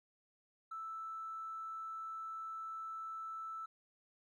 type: tone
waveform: triangle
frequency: 1318.5 Hz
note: E6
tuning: in tune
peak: -38 dBFS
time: 0.71-3.66 s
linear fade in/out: 10 ms
effects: tanh soft clip ceiling -40 dBFS